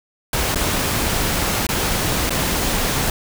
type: noise with dropouts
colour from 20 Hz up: pink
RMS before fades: -20 dBFS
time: 0.33-3.1 s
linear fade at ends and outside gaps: 2 ms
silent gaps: 0.547-0.557 / 1.668-1.689 / 2.295-2.305 s
effects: none